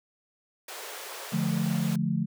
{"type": "high-pass noise", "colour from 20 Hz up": "pink", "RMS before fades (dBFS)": -40, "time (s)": [0.68, 1.96], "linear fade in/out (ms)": 5, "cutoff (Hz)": 400, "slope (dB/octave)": 48}
{"type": "chord", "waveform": "sine", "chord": "D minor", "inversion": "none", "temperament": "equal with one note detuned", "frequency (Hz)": [146.83, 174.61, 217.7], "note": ["D3", "F3", "A3"], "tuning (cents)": [0, 0, -18], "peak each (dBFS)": [-30, -28, -29], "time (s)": [1.32, 2.26], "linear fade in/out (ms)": 20}
{"effects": []}